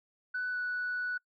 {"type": "tone with pitch glide", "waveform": "sine", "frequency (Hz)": [1493, 1478.4], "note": ["F#6", "F#6"], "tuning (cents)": [15, -2], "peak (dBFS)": -30, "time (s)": [0.34, 1.18], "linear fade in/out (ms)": 10, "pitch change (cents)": -17, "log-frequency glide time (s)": [0.51, 0.57], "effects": ["noise-tail reverb RT60 0.1 s tail -26 dB re dry", "tanh soft clip ceiling -28 dBFS"]}